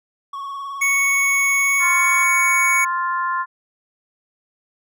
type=tone with vibrato; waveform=triangle; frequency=1108.7 Hz; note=C#6; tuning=in tune; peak=-25 dBFS; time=0.33-2.24 s; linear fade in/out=5 ms; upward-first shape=triangle; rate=19 Hz; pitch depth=44 cents each way
type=tone with pitch glide; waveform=square; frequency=2217 to 2232 Hz; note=C#7 to C#7; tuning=0 to +11 cents; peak=-16 dBFS; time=0.81-2.85 s; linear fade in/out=10 ms; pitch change=+11 cents; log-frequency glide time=1.61-2.1 s
type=harmonic tone; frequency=349.2 Hz; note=F4; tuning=in tune; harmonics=3 / 4 / 5; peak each=-20 / -27 / -28 dBFS; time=1.79-3.46 s; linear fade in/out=50 ms
effects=none